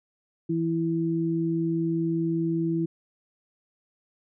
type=tone pair together; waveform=sine; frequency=165 / 330 Hz; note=E3 / E4; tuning=+2 / +2 cents; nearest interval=octave; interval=1200 cents; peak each=-27 / -25 dBFS; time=0.49-2.86 s; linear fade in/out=10 ms; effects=none